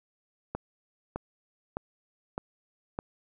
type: click train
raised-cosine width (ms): 1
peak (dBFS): -18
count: 5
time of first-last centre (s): 0.55-2.989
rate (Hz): 1.64
effects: none